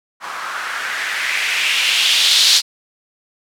violet noise with low-pass filter sweep, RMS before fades -17 dBFS, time 0.2-2.62 s, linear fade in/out 50 ms, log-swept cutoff 1100 to 4300 Hz, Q 2.8, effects none

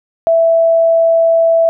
sine tone, 661 Hz, E5, 5 cents sharp, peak -7 dBFS, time 0.27-1.69 s, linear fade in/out 0 ms, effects none

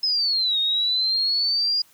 sine exponential two-way sweep, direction down then up, 5170 to 3701 to 4879 Hz, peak -19 dBFS, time 0.03-1.82 s, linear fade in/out 5 ms, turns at 0.59 s, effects white hiss -56 dBFS RMS until 1.93 s + high-pass 80 Hz 12 dB/octave

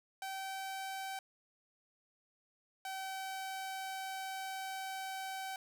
sawtooth tone pair in turn, 771 / 766.8 Hz, G5 / G5, -29 / -38 cents, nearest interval unison, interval 9 cents, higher first, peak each -36 / -36 dBFS, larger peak neither, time 0.22-1.19 / 2.85-5.56 s, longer second, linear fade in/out 2 ms, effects none

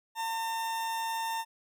40% pulse tone with amplitude modulation, 906 Hz, A#5, 50 cents flat, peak -29 dBFS, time 0.15-1.45 s, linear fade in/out 50 ms, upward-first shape sine, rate 184 Hz, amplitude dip 25%, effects none

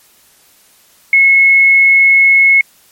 sine tone, 2182 Hz, C#7, 28 cents flat, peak -4 dBFS, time 1.13-2.61 s, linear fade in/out 2 ms, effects white hiss -48 dBFS RMS until 2.91 s + MP3 64 kbps

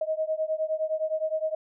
sine beating tone pair, 625 / 634.7 Hz, D#5 / D#5, +8 / +34 cents, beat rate 9.7 Hz, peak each -28 / -29 dBFS, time 0.01-1.55 s, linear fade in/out 5 ms, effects none

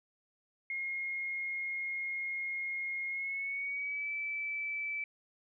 sine tone with pitch glide, 2147 to 2314 Hz, C7 to D7, +44 to -26 cents, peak -34 dBFS, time 0.7-5.04 s, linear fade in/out 2 ms, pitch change +130 cents, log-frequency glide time 3.08-4.11 s, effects none

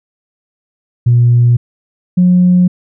sine tone pair in turn, 120.3 / 179.92 Hz, B2 / F#3, -45 / -48 cents, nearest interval perfect fifth, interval 697 cents, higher second, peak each -4 dBFS, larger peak neither, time 1.06-1.57 / 2.17-2.68 s, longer neither, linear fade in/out 10 ms, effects tanh soft clip ceiling -1 dBFS

